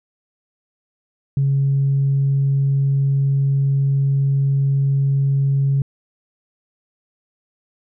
sine tone, 137.9 Hz, C#3, 9 cents flat, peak -13 dBFS, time 1.37-5.82 s, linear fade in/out 2 ms, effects tanh soft clip ceiling -10 dBFS

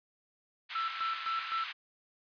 white band-pass noise, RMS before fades -42 dBFS, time 0.69-1.73 s, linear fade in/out 20 ms, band 1200 to 3400 Hz, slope 24 dB/octave
triangle tone with tremolo, 1332 Hz, E6, 18 cents sharp, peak -29 dBFS, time 0.75-1.64 s, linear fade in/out 5 ms, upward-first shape square, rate 3.9 Hz, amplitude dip 70%
effects resampled to 11025 Hz

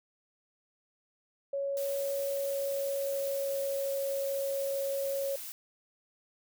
sine tone with pitch glide, 556 to 550.9 Hz, C#5 to C#5, +5 to -11 cents, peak -30 dBFS, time 1.53-5.36 s, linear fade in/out 5 ms, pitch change -16 cents, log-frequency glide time 2.16-3.91 s
blue noise, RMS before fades -42 dBFS, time 1.77-5.52 s, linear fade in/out 0 ms
effects none

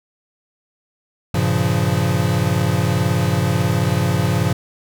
square chord, G half-diminished seventh, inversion none, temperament equal, 98 / 116.54 / 138.59 / 174.61 Hz, G2 / Bb2 / Db3 / F3, 0 / 0 / 0 / 0 cents, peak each -22 dBFS, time 1.34-4.53 s, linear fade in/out 5 ms, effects none

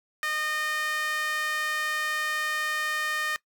sawtooth tone with high-pass filter, 612 Hz, D#5, 29 cents flat, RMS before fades -29 dBFS, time 0.23-3.36 s, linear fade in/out 0 ms, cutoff 1600 Hz, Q 4.5, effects noise-tail reverb RT60 0.1 s tail -20 dB re dry

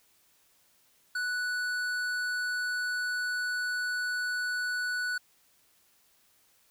triangle tone with tanh clipping, 1480 Hz, F#6, in tune, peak -31 dBFS, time 1.15-5.18 s, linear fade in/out 5 ms, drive 17 dB, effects white hiss -66 dBFS RMS until 6.7 s

